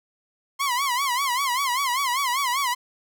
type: tone with vibrato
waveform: sawtooth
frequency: 1046.5 Hz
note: C6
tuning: in tune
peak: -18 dBFS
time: 0.59-2.75 s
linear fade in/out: 20 ms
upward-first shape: sine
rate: 5.1 Hz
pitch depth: 150 cents each way
effects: none